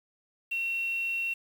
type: tone with quantisation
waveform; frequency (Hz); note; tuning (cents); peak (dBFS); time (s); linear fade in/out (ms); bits
sine; 2723; F7; -44; -28; 0.51-1.34; 10; 8
effects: none